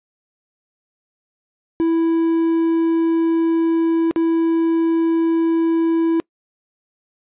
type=tone with dropouts; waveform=triangle; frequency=329.6 Hz; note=E4; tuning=in tune; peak=-12 dBFS; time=1.8-6.2 s; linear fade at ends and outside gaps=0 ms; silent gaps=4.111-4.161 s; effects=noise-tail reverb RT60 0.1 s tail -25 dB re dry + resampled to 8000 Hz